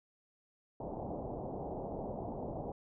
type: low-pass noise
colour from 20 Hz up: white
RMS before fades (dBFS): -41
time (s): 0.8-2.72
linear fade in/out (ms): 2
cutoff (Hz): 810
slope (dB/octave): 48
effects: none